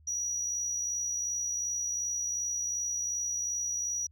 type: tone with amplitude modulation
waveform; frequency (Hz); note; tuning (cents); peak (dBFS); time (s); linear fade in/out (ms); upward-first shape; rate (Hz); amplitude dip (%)
sine; 5810; F#8; -32; -26; 0.07-4.07; 10; sine; 62.7; 45
effects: tanh soft clip ceiling -28 dBFS + added 77 Hz sine -56 dBFS peak until 4.11 s